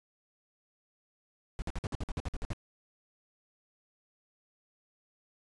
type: noise bursts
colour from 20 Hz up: brown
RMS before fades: -34 dBFS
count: 12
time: 1.59-2.533 s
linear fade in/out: 0 ms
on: 30 ms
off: 53 ms
effects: resampled to 22050 Hz